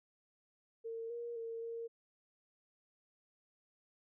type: tone with pitch steps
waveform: sine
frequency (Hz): 455.6 / 472.2 / 457.1 / 461.5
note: A#4 / A#4 / A#4 / A#4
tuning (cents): -40 / +22 / -34 / -17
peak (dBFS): -40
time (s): 0.84-1.88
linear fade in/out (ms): 20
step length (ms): 260
effects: none